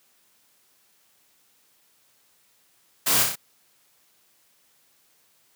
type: noise with echo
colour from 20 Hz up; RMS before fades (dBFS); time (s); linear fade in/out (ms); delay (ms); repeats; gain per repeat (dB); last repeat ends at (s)
white; -22; 3.06-3.23; 10; 32; 4; -3; 3.358
effects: white hiss -63 dBFS RMS until 5.55 s + high-pass 100 Hz 12 dB/octave